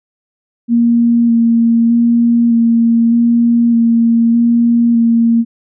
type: tone with vibrato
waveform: sine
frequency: 233.1 Hz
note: A#3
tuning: in tune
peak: -7 dBFS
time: 0.68-5.45 s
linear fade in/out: 50 ms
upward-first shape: square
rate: 0.82 Hz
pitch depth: 14 cents each way
effects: none